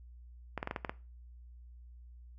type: clicks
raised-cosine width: 0.5 ms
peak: -20 dBFS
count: 7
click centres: 0.577 / 0.629 / 0.674 / 0.711 / 0.762 / 0.848 / 0.895 s
effects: noise-tail reverb RT60 0.3 s tail -18 dB re dry + added 60 Hz sine -50 dBFS peak until 2.38 s